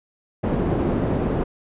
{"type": "low-pass noise", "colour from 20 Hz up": "white", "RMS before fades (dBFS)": -22, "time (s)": [0.43, 1.44], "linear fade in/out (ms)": 10, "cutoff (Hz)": 370, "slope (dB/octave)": 12, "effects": ["resampled to 8000 Hz"]}